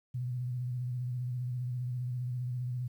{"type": "tone with vibrato", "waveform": "sine", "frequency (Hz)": 124.3, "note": "B2", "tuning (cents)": 12, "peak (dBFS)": -32, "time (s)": [0.14, 2.88], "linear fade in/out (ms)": 10, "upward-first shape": "square", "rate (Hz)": 15, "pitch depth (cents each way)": 34, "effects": ["11-bit"]}